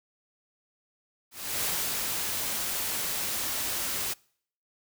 white noise with ADSR envelope, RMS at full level -29 dBFS, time 1.31-4.14 s, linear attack 310 ms, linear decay 340 ms, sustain -2 dB, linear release 14 ms, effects noise-tail reverb RT60 0.6 s tail -26 dB re dry

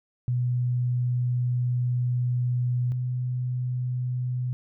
sine tone pair in turn, 123.47 / 125.19 Hz, B2 / B2, 0 / +24 cents, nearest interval unison, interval 24 cents, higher second, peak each -22 / -25 dBFS, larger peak first, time 0.28-2.92 / 2.92-4.53 s, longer first, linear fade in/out 0 ms, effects none

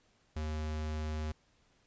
square tone, 77.2 Hz, D#2, 13 cents flat, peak -35 dBFS, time 0.36-1.32 s, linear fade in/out 5 ms, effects pink hiss -70 dBFS RMS until 1.86 s + resampled to 16000 Hz

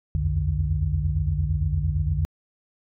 sine tone cluster, 63.4 / 81.1 / 89.8 / 148.7 Hz, B1 / E2 / F2 / D3, +46 / -28 / +49 / +22 cents, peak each -26 dBFS, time 0.15-2.25 s, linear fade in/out 0 ms, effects tanh soft clip ceiling -11 dBFS

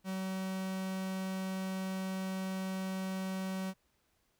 45% pulse tone, 189.3 Hz, F#3, 40 cents sharp, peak -35 dBFS, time 0.04-3.74 s, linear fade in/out 50 ms, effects pink hiss -75 dBFS RMS until 4.39 s

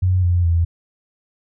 sine tone with pitch steps, 92 / 88.05 / 84.27 Hz, F#2 / F2 / E2, -9 / +15 / +39 cents, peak -13 dBFS, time 0.02-0.65 s, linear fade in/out 10 ms, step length 210 ms, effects none

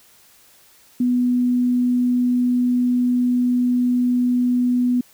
sine tone, 246.9 Hz, B3, in tune, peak -15 dBFS, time 1-5.01 s, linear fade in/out 5 ms, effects white hiss -52 dBFS RMS until 5.13 s

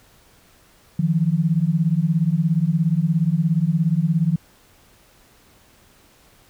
sine beating tone pair, 155.56 / 172.56 Hz, D#3 / F3, 0 / -20 cents, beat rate 17 Hz, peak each -19 dBFS, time 0.99-4.36 s, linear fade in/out 5 ms, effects pink hiss -54 dBFS RMS until 6.49 s

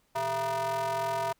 square ring-modulated tone, 138.59 Hz, C#3, in tune, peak -26 dBFS, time 0.15-1.33 s, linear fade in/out 10 ms, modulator 810 Hz, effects pink hiss -70 dBFS RMS until 1.39 s

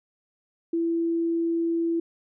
sine tone, 333.9 Hz, E4, 22 cents sharp, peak -22 dBFS, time 0.73-2 s, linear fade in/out 5 ms, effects none

